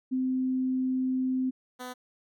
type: tone pair in turn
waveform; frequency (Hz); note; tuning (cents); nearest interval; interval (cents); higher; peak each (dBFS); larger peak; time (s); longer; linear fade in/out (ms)
sine / 10% pulse; 258.4 / 250.9; C4 / B3; -21 / +28; minor second; 51; first; -25 / -29; first; 0.11-1.51 / 1.79-1.94; first; 20
effects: none